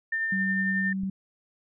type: tone with tremolo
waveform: sine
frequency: 1800 Hz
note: A6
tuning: 39 cents sharp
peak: -24 dBFS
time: 0.12-0.93 s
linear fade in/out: 5 ms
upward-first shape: triangle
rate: 11 Hz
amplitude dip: 30%
type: tone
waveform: sine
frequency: 191.9 Hz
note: G3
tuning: 37 cents flat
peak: -27 dBFS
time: 0.32-1.1 s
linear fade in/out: 5 ms
type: click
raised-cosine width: 5 ms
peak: -29 dBFS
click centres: 1.035 s
effects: none